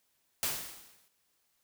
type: noise with exponential decay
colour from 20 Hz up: white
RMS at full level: -30 dBFS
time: 0.43-1.08 s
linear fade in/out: 0 ms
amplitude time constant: 140 ms
effects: white hiss -75 dBFS RMS until 1.63 s